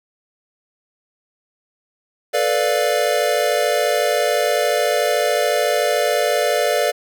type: chord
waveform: square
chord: B half-diminished seventh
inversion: third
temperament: equal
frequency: 440 / 493.9 / 587.3 / 698.5 Hz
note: A4 / B4 / D5 / F5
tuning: 0 / 0 / 0 / 0 cents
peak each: -24 / -23 / -20 / -23 dBFS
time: 2.33-6.92 s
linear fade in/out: 20 ms
effects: none